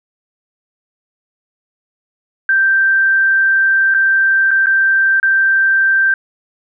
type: tone with dropouts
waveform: sine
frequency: 1568 Hz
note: G6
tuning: in tune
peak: -9 dBFS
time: 2.49-6.14 s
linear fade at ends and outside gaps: 2 ms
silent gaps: 3.941-3.946 / 4.508-4.513 / 4.66-4.668 / 5.2-5.229 s
effects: none